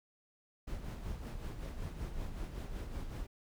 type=noise with tremolo; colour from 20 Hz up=brown; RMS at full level=-39 dBFS; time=0.67-3.27 s; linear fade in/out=10 ms; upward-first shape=sine; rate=5.3 Hz; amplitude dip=50%; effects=none